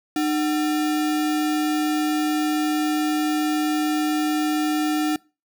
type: tone with sample-and-hold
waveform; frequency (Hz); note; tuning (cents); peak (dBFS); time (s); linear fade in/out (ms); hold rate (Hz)
sine; 304.5; D#4; -37; -19; 0.16-5.16; 2; 1050
effects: noise-tail reverb RT60 0.3 s tail -24 dB re dry